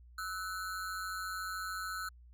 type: ring-modulated tone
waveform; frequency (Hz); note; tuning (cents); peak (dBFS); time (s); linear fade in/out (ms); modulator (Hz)
square; 1396.9; F6; 0; -35; 0.18-2.09; 5; 93.1
effects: added 60 Hz sine -54 dBFS peak until 2.33 s